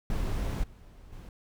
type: noise with level steps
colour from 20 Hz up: brown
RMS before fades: -30 / -50 / -44 dBFS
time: 0.1-1.29 s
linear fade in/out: 2 ms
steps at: 0.63 / 1.12 s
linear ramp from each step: 10 ms
effects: none